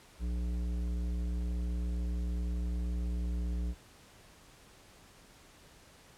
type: tone with tanh clipping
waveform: sine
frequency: 59.6 Hz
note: A#1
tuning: 39 cents sharp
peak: -33 dBFS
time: 0.19-3.75 s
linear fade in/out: 50 ms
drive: 13 dB
effects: pink hiss -58 dBFS RMS until 6.17 s + low-pass 11000 Hz 12 dB/octave